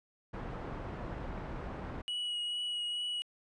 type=low-pass noise; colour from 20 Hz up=pink; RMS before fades=-41 dBFS; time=0.33-2.02 s; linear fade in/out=10 ms; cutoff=1300 Hz; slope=12 dB/octave
type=tone with vibrato; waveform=triangle; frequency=2916 Hz; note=F#7; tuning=26 cents flat; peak=-32 dBFS; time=2.08-3.22 s; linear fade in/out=0 ms; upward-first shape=triangle; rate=2.3 Hz; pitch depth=16 cents each way
effects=resampled to 22050 Hz